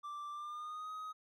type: tone with pitch glide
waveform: triangle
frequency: 1174.7 to 1259 Hz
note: D6 to D#6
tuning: 0 to +20 cents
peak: -40 dBFS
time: 0.03-1.13 s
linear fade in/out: 20 ms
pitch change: +120 cents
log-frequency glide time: 0.31-0.91 s
effects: none